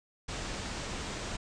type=low-pass noise; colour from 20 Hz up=pink; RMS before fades=-38 dBFS; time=0.28-1.37 s; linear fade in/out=10 ms; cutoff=8300 Hz; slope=48 dB/octave; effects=resampled to 22050 Hz